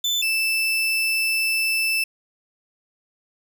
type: tone pair in turn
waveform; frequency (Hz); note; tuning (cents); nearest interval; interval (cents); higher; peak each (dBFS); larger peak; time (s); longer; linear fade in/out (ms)
35% pulse; 3520 / 2644; A7 / E7; 0 / +5; perfect fourth; 495; first; -18 / -18; neither; 0.04-0.22 / 0.22-2.04; second; 5
effects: none